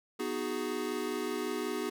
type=chord; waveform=square; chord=G# minor seventh; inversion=first; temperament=equal; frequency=246.9 / 311.1 / 370 / 415.3 Hz; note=B3 / D#4 / F#4 / G#4; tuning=0 / 0 / 0 / 0 cents; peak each=-40 / -40 / -38 / -38 dBFS; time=0.19-1.9 s; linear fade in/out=10 ms; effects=none